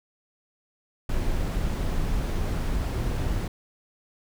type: noise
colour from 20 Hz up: brown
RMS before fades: -26 dBFS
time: 1.09-3.48 s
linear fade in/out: 5 ms
effects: none